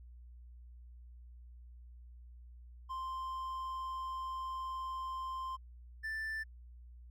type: tone pair in turn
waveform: triangle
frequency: 1046.5 / 1767.1 Hz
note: C6 / A6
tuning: 0 / +7 cents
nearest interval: major sixth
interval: 907 cents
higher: second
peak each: -36 / -35 dBFS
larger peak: second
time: 2.89-5.57 / 6.03-6.44 s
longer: first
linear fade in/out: 20 ms
effects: added 60 Hz sine -51 dBFS peak until 7.1 s